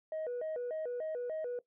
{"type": "tone with vibrato", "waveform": "sine", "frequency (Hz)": 554.4, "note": "C#5", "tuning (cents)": 0, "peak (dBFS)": -33, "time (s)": [0.12, 1.59], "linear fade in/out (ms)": 2, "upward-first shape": "square", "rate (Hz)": 3.4, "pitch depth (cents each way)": 220, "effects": ["noise-tail reverb RT60 0.1 s tail -18 dB re dry", "tanh soft clip ceiling -33 dBFS"]}